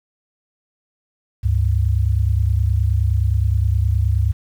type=tone pair together; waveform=sine; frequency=71.2 / 100.78 Hz; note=C#2 / G2; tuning=+47 / +48 cents; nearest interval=tritone; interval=601 cents; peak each=-17 dBFS; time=1.43-4.33 s; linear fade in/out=20 ms; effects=8-bit